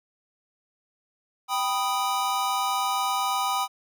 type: chord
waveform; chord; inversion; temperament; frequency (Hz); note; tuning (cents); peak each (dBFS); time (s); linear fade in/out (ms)
square; G augmented; none; equal; 784 / 987.8 / 1244.5; G5 / B5 / D#6; 0 / 0 / 0; -29; 1.48-3.68; 50
effects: none